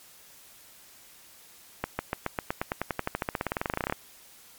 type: accelerating click train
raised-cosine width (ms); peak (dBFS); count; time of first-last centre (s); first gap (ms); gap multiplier
0.5; -12; 30; 1.84-3.924; 150; 0.94
effects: white hiss -53 dBFS RMS until 4.58 s + MP3 96 kbps